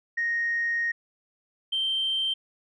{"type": "tone pair in turn", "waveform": "sine", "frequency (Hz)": [1864.7, 3133], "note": ["A#6", "G7"], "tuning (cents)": [0, -2], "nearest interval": "major sixth", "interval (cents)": 898, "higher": "second", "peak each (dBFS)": -23, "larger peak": "neither", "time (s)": [[0.17, 0.92], [1.72, 2.34]], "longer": "first", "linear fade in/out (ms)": 10, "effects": ["tanh soft clip ceiling -19 dBFS"]}